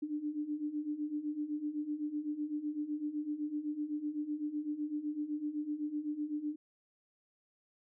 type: beating tone pair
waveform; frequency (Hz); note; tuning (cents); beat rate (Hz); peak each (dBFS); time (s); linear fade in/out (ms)
sine; 293.7 / 301.6; D4 / D4; 0 / +46; 7.9; -40 / -36; 0.02-6.56; 10
effects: none